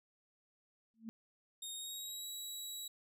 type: tone with exponential growth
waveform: sine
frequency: 224.7 Hz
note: A3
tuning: 37 cents sharp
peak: -39 dBFS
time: 0.94-1.09 s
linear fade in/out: 0 ms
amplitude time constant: 31 ms
type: tone with pitch glide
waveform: 20% pulse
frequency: 3708 to 3883 Hz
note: A#7 to B7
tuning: -10 to -30 cents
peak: -37 dBFS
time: 1.62-2.88 s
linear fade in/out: 5 ms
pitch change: +80 cents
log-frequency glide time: 1.73-2.26 s
effects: none